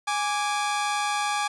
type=tone pair together; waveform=sawtooth; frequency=827.3 / 1170 Hz; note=G#5 / D6; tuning=-7 / -7 cents; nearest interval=tritone; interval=600 cents; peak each=-22 / -25 dBFS; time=0.07-1.48 s; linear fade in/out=10 ms; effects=resampled to 24000 Hz + 9-bit